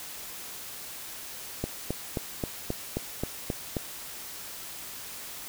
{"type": "click train", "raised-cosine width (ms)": 2, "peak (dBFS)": -15, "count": 9, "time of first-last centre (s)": [1.64, 3.768], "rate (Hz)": 3.76, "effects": ["white hiss -41 dBFS RMS until 5.48 s"]}